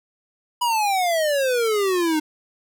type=exponential sweep; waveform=square; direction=down; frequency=987.8 to 302.2 Hz; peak=-19 dBFS; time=0.61-2.2 s; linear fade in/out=10 ms; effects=none